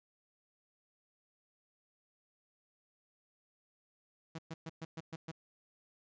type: tone bursts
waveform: sawtooth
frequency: 162.1 Hz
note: E3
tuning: 29 cents flat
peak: -37 dBFS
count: 7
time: 4.35-5.315 s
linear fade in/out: 5 ms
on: 35 ms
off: 120 ms
effects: resampled to 16000 Hz